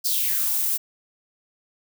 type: noise with high-pass filter sweep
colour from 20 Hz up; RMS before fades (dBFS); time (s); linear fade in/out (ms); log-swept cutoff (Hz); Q
violet; -23; 0.04-0.78; 20; 4900 to 340; 4.4
effects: none

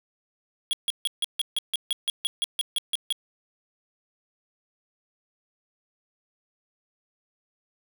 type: tone bursts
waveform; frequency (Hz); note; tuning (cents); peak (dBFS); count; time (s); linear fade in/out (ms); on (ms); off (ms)
square; 3322; G#7; 0; -23; 15; 0.71-3.125; 0; 21; 150
effects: none

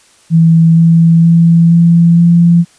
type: tone with pitch steps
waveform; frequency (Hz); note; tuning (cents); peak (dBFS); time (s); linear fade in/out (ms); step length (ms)
sine; 164.2 / 165.82 / 167.46 / 169.11 / 170.78; E3 / E3 / E3 / E3 / F3; -6 / +11 / +28 / +45 / -38; -3; 0.3-2.65; 50; 470
effects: white hiss -46 dBFS RMS until 2.78 s + resampled to 22050 Hz

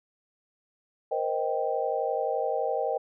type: chord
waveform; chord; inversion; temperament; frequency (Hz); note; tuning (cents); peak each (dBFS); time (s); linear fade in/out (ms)
sine; C minor seventh; third; equal with one note detuned; 471.6 / 523.3 / 622.3 / 784; Bb4 / C5 / Eb5 / G5; +20 / 0 / 0 / 0; -31; 1.11-2.98; 10
effects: none

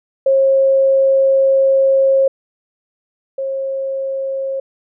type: tone pair in turn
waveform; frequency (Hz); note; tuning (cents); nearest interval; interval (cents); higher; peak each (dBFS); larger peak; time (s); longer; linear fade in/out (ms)
sine; 539 / 539; C#5 / C#5; -49 / -49; unison; 0; neither; -9 / -18; first; 0.26-2.28 / 3.38-4.6; first; 5
effects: none

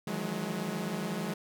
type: tone cluster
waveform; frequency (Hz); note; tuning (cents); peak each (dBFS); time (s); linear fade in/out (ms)
sawtooth; 155.9 / 167.3 / 183.5 / 210.7; D#3 / E3 / F#3 / G#3; +4 / +26 / -14 / +25; -37 / -37 / -33 / -32; 0.07-1.34; 5
effects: none

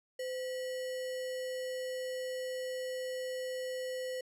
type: tone with sample-and-hold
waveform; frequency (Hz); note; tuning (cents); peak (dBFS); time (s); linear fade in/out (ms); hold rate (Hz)
sine; 512; C5; -38; -35; 0.19-4.21; 5; 2450
effects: low-pass 12000 Hz 12 dB/octave

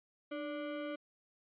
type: ring-modulated tone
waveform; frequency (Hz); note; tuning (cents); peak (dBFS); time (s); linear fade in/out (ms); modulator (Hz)
square; 440; A4; 0; -36; 0.31-0.96; 10; 139
effects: resampled to 8000 Hz

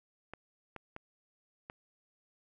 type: clicks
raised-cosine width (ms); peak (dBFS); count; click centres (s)
0.5; -28; 4; 0.336 / 0.763 / 0.964 / 1.699
effects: none

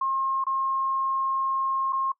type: tone with dropouts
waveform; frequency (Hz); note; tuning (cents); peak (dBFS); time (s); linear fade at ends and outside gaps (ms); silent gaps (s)
sine; 1071; C6; +40; -23; 0.01-2.12; 5; 0.441-0.466 / 1.925-1.929
effects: noise-tail reverb RT60 0.1 s tail -21 dB re dry

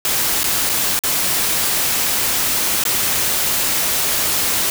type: noise with dropouts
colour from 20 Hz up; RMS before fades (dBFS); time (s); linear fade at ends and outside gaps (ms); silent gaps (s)
white; -18; 0.05-4.7; 1; 0.433-0.441 / 0.693-0.697 / 0.991-1.036 / 2.838-2.852
effects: none

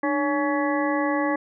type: harmonic tone with a mistuned harmonic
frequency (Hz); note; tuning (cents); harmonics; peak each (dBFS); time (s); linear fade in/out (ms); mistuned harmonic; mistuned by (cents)
281.2; C#4; +25; 1 / 2 / 3 / 4 / 6 / 7; -24 / -27 / -29 / -30 / -32 / -32; 0.03-1.36; 5; 1; +110
effects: none

